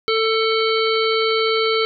harmonic tone with a mistuned harmonic, 444.3 Hz, A4, 17 cents sharp, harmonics 1 / 3 / 5 / 7 / 9 / 10, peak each -18 / -23 / -25 / -26 / -28 / -28 dBFS, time 0.08-1.85 s, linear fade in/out 0 ms, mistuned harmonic 9, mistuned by -16 cents, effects none

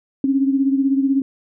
sine beating tone pair, 270 / 286 Hz, C#4 / D4, -45 / -46 cents, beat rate 16 Hz, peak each -15 / -22 dBFS, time 0.24-1.22 s, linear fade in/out 2 ms, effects none

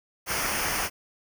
pink noise with comb filter, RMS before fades -28 dBFS, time 0.26-0.9 s, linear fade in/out 50 ms, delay 0.26 ms, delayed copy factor -0.7, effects none

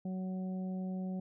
harmonic tone, 186.3 Hz, F#3, 12 cents sharp, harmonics 1 / 2 / 3 / 4, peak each -35 / -50 / -50 / -53 dBFS, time 0.05-1.2 s, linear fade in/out 5 ms, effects none

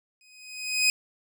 20% pulse tone with exponential growth, 2508 Hz, D#7, 13 cents sharp, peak -13 dBFS, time 0.21-0.9 s, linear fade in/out 1 ms, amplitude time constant 150 ms, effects none

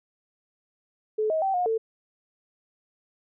sine tone with pitch steps, 431.1 / 634 / 773 / 718 / 447.1 Hz, A4 / D#5 / G5 / F5 / A4, -35 / +32 / -24 / +48 / +28 cents, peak -22 dBFS, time 1.18-1.78 s, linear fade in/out 10 ms, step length 120 ms, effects none

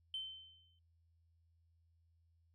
sine tone with exponential decay, 3085 Hz, G7, 28 cents flat, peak -37 dBFS, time 0.14-0.79 s, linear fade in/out 2 ms, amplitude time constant 140 ms, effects tanh soft clip ceiling -34 dBFS + added 83 Hz sine -70 dBFS peak until 2.54 s

